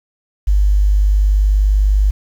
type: tone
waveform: sine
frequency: 50.2 Hz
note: G1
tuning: 42 cents sharp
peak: -9 dBFS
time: 0.47-2.11 s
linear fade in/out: 10 ms
effects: 7-bit